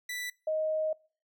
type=tone pair in turn; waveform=sawtooth / sine; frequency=1975.5 / 625.5 Hz; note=B6 / D#5; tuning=0 / +9 cents; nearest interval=octave + minor sixth; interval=1991 cents; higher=first; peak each=-31 / -27 dBFS; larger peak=second; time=0.09-0.3 / 0.47-0.93 s; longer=second; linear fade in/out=5 ms; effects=noise-tail reverb RT60 0.4 s tail -25 dB re dry